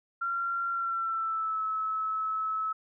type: tone with pitch glide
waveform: sine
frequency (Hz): 1375 to 1297.8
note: F6 to E6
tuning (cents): -27 to -27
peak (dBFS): -28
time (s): 0.21-2.73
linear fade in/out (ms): 10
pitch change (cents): -100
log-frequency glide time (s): 0.7-1.63
effects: none